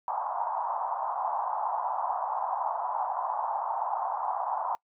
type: band-pass noise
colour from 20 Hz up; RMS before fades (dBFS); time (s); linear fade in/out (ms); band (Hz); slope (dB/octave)
white; -31; 0.08-4.75; 0; 740 to 1000; 48
effects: noise-tail reverb RT60 0.1 s tail -24 dB re dry